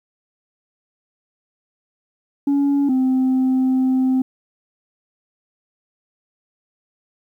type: tone pair in turn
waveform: sine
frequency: 281.9 / 259.7 Hz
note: C#4 / C4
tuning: +29 / -13 cents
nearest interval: minor second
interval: 142 cents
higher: first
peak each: -12 dBFS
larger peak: neither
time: 2.47-2.89 / 2.89-4.22 s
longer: second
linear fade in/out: 5 ms
effects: tanh soft clip ceiling -13 dBFS + 9-bit